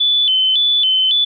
sine tone with vibrato, 3257 Hz, G#7, 34 cents flat, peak -11 dBFS, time 0-1.25 s, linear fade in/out 10 ms, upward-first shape square, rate 1.8 Hz, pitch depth 110 cents each way, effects none

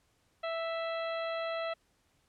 harmonic tone with a mistuned harmonic, 659.3 Hz, E5, in tune, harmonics 1 / 2 / 3 / 4 / 5 / 6, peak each -34 / -40 / -44 / -46 / -48 / -50 dBFS, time 0.43-1.74 s, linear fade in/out 10 ms, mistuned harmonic 6, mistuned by +31 cents, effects pink hiss -72 dBFS RMS until 2.28 s + low-pass 11000 Hz 12 dB/octave

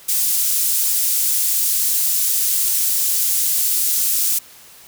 pink high-pass noise, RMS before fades -18 dBFS, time 0.08-4.39 s, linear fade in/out 10 ms, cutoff 8800 Hz, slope 12 dB/octave, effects white hiss -44 dBFS RMS until 4.87 s

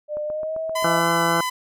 sine tone with pitch glide, 600 to 643.1 Hz, D5 to E5, +37 to -43 cents, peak -24 dBFS, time 0.08-1.02 s, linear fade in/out 50 ms, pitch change +120 cents, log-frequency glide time 0.24-0.59 s
click train, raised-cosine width 1 ms, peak -25 dBFS, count 6, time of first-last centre 0.17-0.826 s, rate 7.62 Hz
sawtooth tone with vibrato, 1009 Hz, B5, 37 cents sharp, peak -19 dBFS, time 0.75-1.5 s, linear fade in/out 10 ms, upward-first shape triangle, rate 3.6 Hz, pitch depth 12 cents each way
harmonic tone, 168.1 Hz, E3, 34 cents sharp, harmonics 1 / 2 / 3 / 4 / 5 / 7 / 8 / 9, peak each -27 / -27 / -27 / -27 / -27 / -27 / -27 / -27 dBFS, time 0.84-1.41 s, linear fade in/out 5 ms
effects none

